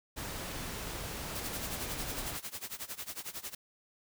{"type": "noise", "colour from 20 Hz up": "pink", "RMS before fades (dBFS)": -40, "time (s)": [0.16, 2.38], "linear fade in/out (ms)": 20}
{"type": "noise with tremolo", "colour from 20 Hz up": "white", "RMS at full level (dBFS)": -39, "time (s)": [1.35, 3.55], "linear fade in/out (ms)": 5, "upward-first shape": "sine", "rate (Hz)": 11, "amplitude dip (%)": 90}
{"effects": []}